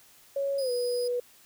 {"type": "tone with pitch glide", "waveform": "sine", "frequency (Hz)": [555, 488.8], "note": ["C#5", "B4"], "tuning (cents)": [2, -18], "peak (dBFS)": -26, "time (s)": [0.36, 1.2], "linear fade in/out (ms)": 5, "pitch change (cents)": -220, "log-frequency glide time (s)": [0.59, 0.71]}
{"type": "tone", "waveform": "sawtooth", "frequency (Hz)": 4978, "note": "D#8", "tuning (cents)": 0, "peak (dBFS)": -35, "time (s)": [0.58, 1.08], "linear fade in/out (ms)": 5}
{"effects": ["white hiss -57 dBFS RMS until 1.45 s"]}